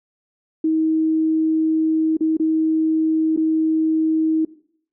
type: tone with dropouts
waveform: sine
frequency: 317.5 Hz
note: D#4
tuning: 35 cents sharp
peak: -15 dBFS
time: 0.64-4.45 s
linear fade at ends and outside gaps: 5 ms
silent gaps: 2.17-2.207 / 2.37-2.397 / 3.364-3.373 s
effects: noise-tail reverb RT60 0.6 s tail -18 dB re dry